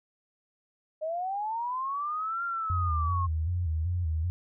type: linear two-way sweep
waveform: sine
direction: up then down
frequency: 611 to 1394 to 1070 Hz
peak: -29 dBFS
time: 1.01-3.27 s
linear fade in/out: 20 ms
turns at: 2.44 s
type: tone with vibrato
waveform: sine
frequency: 83.9 Hz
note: E2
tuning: 31 cents sharp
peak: -26 dBFS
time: 2.7-4.3 s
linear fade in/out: 0 ms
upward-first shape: square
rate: 2.6 Hz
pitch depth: 96 cents each way
effects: none